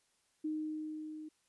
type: tone with level ramp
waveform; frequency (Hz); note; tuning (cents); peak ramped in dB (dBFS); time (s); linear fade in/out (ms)
sine; 309.3; D#4; -10; -33 to -44; 0.44-1.29; 10
effects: white hiss -75 dBFS RMS until 1.48 s + resampled to 24000 Hz